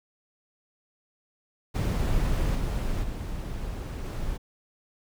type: noise with level steps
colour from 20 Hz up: brown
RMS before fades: -25 / -28 / -33 / -31 dBFS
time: 1.74-4.38 s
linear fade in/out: 20 ms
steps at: 2.54 / 3.02 / 4.04 s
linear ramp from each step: 20 ms
effects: none